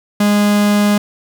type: tone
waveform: 45% pulse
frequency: 206.4 Hz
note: G#3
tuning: 10 cents flat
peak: -10 dBFS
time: 0.2-0.98 s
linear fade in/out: 5 ms
effects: none